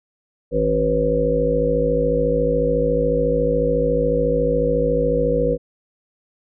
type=harmonic tone with a mistuned harmonic; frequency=54 Hz; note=A1; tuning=32 cents flat; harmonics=1 / 3 / 5 / 7 / 9 / 10; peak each=-25 / -25 / -26 / -29 / -18 / -24 dBFS; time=0.51-5.58 s; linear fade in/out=50 ms; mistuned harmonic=1; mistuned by=-54 cents; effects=none